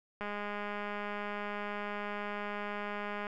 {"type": "click train", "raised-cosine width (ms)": 0.5, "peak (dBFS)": -24, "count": 631, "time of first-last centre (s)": [0.21, 3.268], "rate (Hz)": 206, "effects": []}